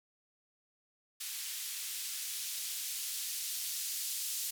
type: noise with band-pass filter sweep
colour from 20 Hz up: violet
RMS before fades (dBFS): -39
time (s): 1.2-4.51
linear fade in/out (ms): 10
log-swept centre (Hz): 2500 to 4200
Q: 0.75
effects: none